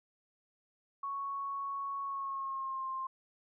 sine tone with pitch glide, 1108.7 to 1056.2 Hz, C#6 to C6, 0 to +16 cents, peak -35 dBFS, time 1.03-3.07 s, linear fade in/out 5 ms, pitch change -84 cents, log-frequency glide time 2.03-2.88 s, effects none

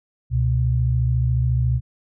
sine tone pair together, 69.3 / 123.48 Hz, C#2 / B2, 0 / 0 cents, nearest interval minor seventh, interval 1000 cents, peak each -21 / -18 dBFS, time 0.3-1.81 s, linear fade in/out 50 ms, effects none

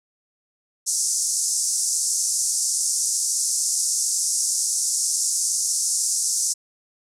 pink band-pass noise, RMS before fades -23 dBFS, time 0.86-6.54 s, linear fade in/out 20 ms, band 5500 to 10000 Hz, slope 48 dB/octave, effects none

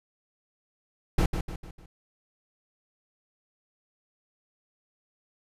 brown noise with echo, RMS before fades -21 dBFS, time 1.18-1.26 s, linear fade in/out 5 ms, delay 150 ms, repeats 4, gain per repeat -7 dB, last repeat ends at 1.86 s, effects resampled to 32000 Hz

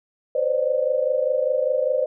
sine tone cluster, 510 / 535 / 600 Hz, C5 / C5 / D5, -44 / +38 / +37 cents, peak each -23 dBFS, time 0.35-2.06 s, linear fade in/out 5 ms, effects none

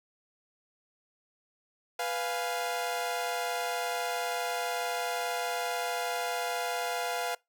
sawtooth chord, F diminished, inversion second, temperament equal, 493.9 / 698.5 / 830.6 Hz, Cb5 / F5 / Ab5, 0 / 0 / 0 cents, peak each -32 / -29 / -34 dBFS, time 1.99-7.35 s, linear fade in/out 5 ms, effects noise-tail reverb RT60 0.2 s tail -24 dB re dry

